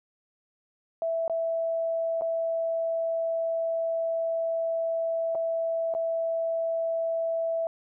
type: tone with dropouts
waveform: sine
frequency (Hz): 659.3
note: E5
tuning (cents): 0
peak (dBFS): -25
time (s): 1.02-7.67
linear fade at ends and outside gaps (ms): 1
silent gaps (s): 1.279-1.297 / 2.211-2.219 / 5.349-5.353 / 5.939-5.949
effects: none